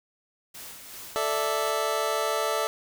white noise with tremolo, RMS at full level -41 dBFS, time 0.54-1.71 s, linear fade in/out 10 ms, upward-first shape sine, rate 2.7 Hz, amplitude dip 40%
25% pulse chord, A suspended fourth, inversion none, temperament just, 440 / 586.7 / 660 Hz, A4 / D5 / E5, 0 / -2 / +2 cents, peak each -26 dBFS, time 1.16-2.67 s, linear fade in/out 0 ms
effects none

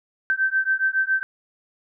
sine beating tone pair, 1548 / 1555.2 Hz, G6 / G6, -22 / -14 cents, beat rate 7.2 Hz, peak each -22 dBFS, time 0.3-1.23 s, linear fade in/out 0 ms, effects none

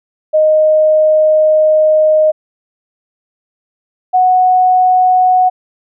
sine tone pair in turn, 620 / 737.3 Hz, D#5 / F#5, -6 / -6 cents, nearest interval minor third, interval 300 cents, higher second, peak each -6 dBFS, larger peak neither, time 0.33-2.32 / 4.13-5.5 s, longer first, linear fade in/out 20 ms, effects none

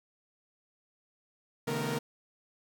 sawtooth tone cluster, 133.9 / 154.3 / 220.1 / 243.1 / 465.8 Hz, C3 / D#3 / A3 / B3 / A#4, +40 / -14 / +1 / -27 / -1 cents, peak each -34 / -33 / -35 / -35 / -31 dBFS, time 1.67-1.99 s, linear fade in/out 10 ms, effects none

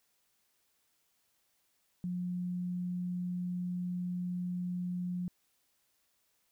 sine tone, 178.7 Hz, F3, 40 cents sharp, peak -33 dBFS, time 2.04-5.28 s, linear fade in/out 0 ms, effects white hiss -75 dBFS RMS until 6.51 s

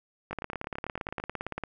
two click trains, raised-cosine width 0.5 ms, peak -18 / -21 dBFS, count 24 / 9, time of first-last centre 0.33-1.637 / 0.31-1.2 s, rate 17.6 / 8.99 Hz, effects none

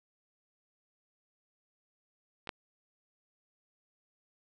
clicks, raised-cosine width 0.3 ms, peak -29 / -18 dBFS, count 2, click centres 2.473 / 2.492 s, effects none

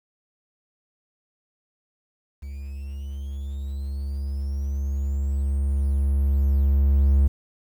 triangle tone with level ramp, 69.3 Hz, C#2, in tune, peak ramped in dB -30 to -12 dBFS, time 2.42-7.28 s, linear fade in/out 10 ms, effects 9-bit

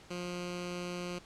10% pulse tone with notch filter, 177.1 Hz, F3, 24 cents sharp, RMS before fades -39 dBFS, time 0.1-1.19 s, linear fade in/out 10 ms, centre 810 Hz, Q 1.2, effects pink hiss -56 dBFS RMS until 1.25 s + low-pass 7000 Hz 12 dB/octave

